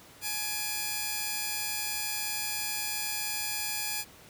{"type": "tone pair together", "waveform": "5% pulse", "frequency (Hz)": [842, 2389], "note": ["G#5", "D7"], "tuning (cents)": [24, 29], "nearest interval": "octave + tritone", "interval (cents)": 1805, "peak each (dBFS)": -23, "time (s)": [0.21, 4.05], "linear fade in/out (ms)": 50, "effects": ["pink hiss -53 dBFS RMS until 4.29 s", "high-pass 60 Hz 12 dB/octave"]}